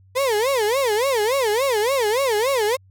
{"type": "tone with vibrato", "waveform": "35% pulse", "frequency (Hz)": 480.5, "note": "B4", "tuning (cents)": -48, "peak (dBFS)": -16, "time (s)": [0.15, 2.77], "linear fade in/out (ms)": 20, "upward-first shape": "sine", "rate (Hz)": 3.5, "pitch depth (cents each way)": 260, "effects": ["added 95 Hz sine -49 dBFS peak until 2.9 s"]}